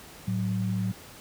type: tone pair together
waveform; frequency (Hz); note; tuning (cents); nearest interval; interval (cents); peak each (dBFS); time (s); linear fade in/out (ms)
sine; 110 / 186.34; A2 / F#3; 0 / +13; major sixth; 913; -28; 0.27-0.92; 10
effects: pink hiss -47 dBFS RMS until 1.2 s + high-pass 60 Hz 12 dB/octave